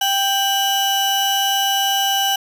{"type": "tone pair together", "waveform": "35% pulse", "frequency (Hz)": [787.4, 2960], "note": ["G5", "F#7"], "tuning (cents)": [8, 0], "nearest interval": "octave + major seventh", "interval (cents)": 2292, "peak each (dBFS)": -17, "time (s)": [0.01, 2.36], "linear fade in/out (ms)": 5, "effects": []}